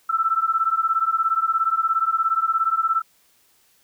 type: beating tone pair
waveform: sine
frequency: 1318.5 / 1335.5 Hz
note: E6 / E6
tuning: 0 / +22 cents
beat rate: 17 Hz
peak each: -21 dBFS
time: 0.09-3.02 s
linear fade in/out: 10 ms
effects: white hiss -60 dBFS RMS until 3.83 s